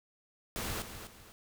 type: noise with echo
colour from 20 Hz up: pink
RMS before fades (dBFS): -37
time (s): 0.56-0.82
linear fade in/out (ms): 0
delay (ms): 250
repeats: 2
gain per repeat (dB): -9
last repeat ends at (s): 1.32
effects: none